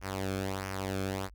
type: tone with flanger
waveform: sawtooth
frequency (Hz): 96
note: G2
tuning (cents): -36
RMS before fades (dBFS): -35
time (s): 0.01-1.3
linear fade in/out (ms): 50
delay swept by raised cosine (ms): 0.25 to 1.06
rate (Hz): 1.5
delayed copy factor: -0.65
effects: added 50 Hz sine -50 dBFS peak until 1.34 s